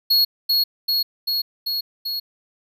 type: tone with echo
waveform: square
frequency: 4326 Hz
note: C#8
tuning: 43 cents flat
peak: -14 dBFS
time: 0.1-0.25 s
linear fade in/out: 10 ms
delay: 390 ms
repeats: 5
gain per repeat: -2 dB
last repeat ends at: 2.2 s
effects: none